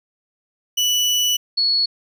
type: tone pair in turn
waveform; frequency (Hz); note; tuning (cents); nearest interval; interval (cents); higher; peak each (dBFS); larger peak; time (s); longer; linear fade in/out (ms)
30% pulse / sine; 2960 / 4378; F#7 / C#8; 0 / -22; perfect fifth; 678; second; -13 / -15; first; 0.77-1.37 / 1.57-1.86; first; 10
effects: none